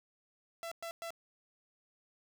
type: tone bursts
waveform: sawtooth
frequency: 670 Hz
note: E5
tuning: 28 cents sharp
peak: -36 dBFS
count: 3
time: 0.63-1.105 s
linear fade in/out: 0 ms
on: 85 ms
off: 110 ms
effects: none